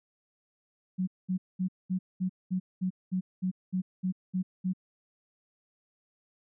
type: tone bursts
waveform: sine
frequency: 185 Hz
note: F#3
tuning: in tune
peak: -26 dBFS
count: 13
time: 0.98-4.735 s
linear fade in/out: 20 ms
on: 95 ms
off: 210 ms
effects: none